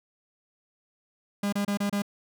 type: tone bursts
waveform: 45% pulse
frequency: 202.5 Hz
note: G#3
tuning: 43 cents flat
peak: -25 dBFS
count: 5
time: 1.43-2.021 s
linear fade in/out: 5 ms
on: 95 ms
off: 29 ms
effects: none